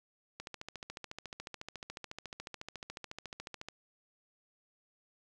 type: click train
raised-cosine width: 0.2 ms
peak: -25 dBFS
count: 47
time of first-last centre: 0.4-3.686 s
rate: 14 Hz
effects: none